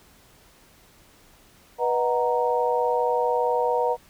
sine chord, B major seventh, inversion none, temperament equal with one note detuned, 489.9 / 622.3 / 740 / 932.3 Hz, B4 / D#5 / F#5 / A#5, -14 / 0 / 0 / 0 cents, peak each -23 / -29 / -28 / -25 dBFS, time 1.78-3.97 s, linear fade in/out 50 ms, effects pink hiss -55 dBFS RMS until 4.09 s

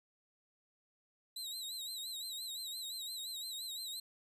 sawtooth tone with vibrato, 3929 Hz, B7, 10 cents flat, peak -38 dBFS, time 1.36-4 s, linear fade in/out 5 ms, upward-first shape sine, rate 5.8 Hz, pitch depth 94 cents each way, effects resampled to 32000 Hz

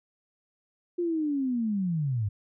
sine linear sweep, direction down, 355.6 to 96.3 Hz, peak -25 dBFS, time 0.98-2.29 s, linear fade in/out 10 ms, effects none

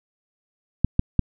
clicks, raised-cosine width 5 ms, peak -4 dBFS, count 3, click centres 0.846 / 0.994 / 1.193 s, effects none

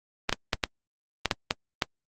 clicks, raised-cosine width 0.2 ms, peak -5 dBFS, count 8, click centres 0.294 / 0.327 / 0.532 / 0.638 / 1.257 / 1.312 / 1.509 / 1.822 s, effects Opus 32 kbps

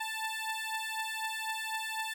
15% pulse beating tone pair, 880 / 884 Hz, A5 / A5, 0 / +8 cents, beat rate 4 Hz, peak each -31 dBFS, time 0-2.14 s, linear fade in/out 10 ms, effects none

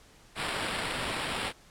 white noise with sample-and-hold, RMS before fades -33 dBFS, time 0.35-1.53 s, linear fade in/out 50 ms, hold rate 6300 Hz, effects pink hiss -57 dBFS RMS until 1.7 s + low-pass 10000 Hz 12 dB/octave

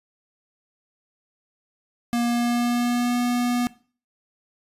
square tone with pitch glide, 237.5 to 243.5 Hz, A#3 to B3, +33 to -24 cents, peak -21 dBFS, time 2.13-3.67 s, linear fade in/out 0 ms, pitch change +43 cents, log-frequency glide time 2.23-3.17 s, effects noise-tail reverb RT60 0.4 s tail -19 dB re dry + resampled to 32000 Hz

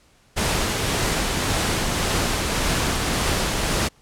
pink noise with tremolo, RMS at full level -21 dBFS, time 0.36-3.89 s, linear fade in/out 20 ms, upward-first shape triangle, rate 1.8 Hz, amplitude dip 25%, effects pink hiss -57 dBFS RMS until 4.01 s + low-pass 10000 Hz 12 dB/octave

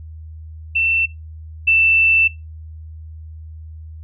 sine tone pair in turn, 2683 / 2664 Hz, E7 / E7, +30 / +18 cents, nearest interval unison, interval 12 cents, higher first, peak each -14 / -10 dBFS, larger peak second, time 0.75-1.06 / 1.67-2.28 s, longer second, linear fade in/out 10 ms, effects noise-tail reverb RT60 0.2 s tail -20 dB re dry + added 79 Hz sine -32 dBFS peak until 4.03 s

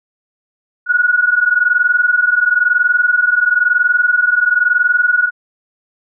sine tone pair together, 1444 / 1465 Hz, F#6 / F#6, -43 / -18 cents, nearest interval unison, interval 25 cents, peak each -14 / -12 dBFS, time 0.86-5.31 s, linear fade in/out 50 ms, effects none

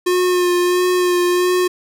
square tone with vibrato, 358.5 Hz, F4, 45 cents sharp, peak -14 dBFS, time 0.06-1.68 s, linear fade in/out 10 ms, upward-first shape sine, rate 1.5 Hz, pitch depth 21 cents each way, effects 9-bit

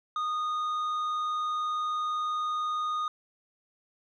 triangle tone with tanh clipping, 1233 Hz, D#6, 16 cents flat, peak -29 dBFS, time 0.16-3.08 s, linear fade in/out 2 ms, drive 10 dB, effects none

